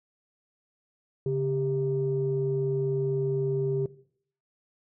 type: tone pair together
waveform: sine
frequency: 139.75 / 395.5 Hz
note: C#3 / G4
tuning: +14 / +15 cents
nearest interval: octave + tritone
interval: 1801 cents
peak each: -27 dBFS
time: 1.26-3.86 s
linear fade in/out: 2 ms
effects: noise-tail reverb RT60 0.6 s tail -18 dB re dry + tanh soft clip ceiling -17 dBFS